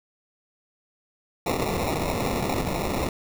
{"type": "noise with sample-and-hold", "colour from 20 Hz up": "violet", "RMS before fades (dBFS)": -26, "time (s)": [1.46, 3.09], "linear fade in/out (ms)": 5, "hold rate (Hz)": 1575, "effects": []}